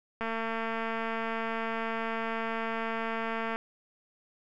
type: click train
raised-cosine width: 0.5 ms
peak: -19 dBFS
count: 758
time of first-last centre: 0.21-3.56 s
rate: 226 Hz
effects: none